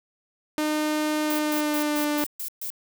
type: tone with pitch glide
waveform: sawtooth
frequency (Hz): 304.8 to 296.3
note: D#4 to D4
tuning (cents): -36 to +15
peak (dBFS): -19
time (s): 0.58-2.24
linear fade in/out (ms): 0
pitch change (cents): -49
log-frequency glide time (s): 1.24-2.08
type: noise bursts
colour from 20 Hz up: violet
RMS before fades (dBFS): -32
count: 7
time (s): 1.3-2.703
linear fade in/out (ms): 2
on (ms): 89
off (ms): 130
effects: none